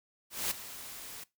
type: noise with ADSR envelope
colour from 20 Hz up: white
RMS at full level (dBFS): -31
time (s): 0.3-1.24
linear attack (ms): 210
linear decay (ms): 9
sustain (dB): -14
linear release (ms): 7
effects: noise-tail reverb RT60 0.2 s tail -20 dB re dry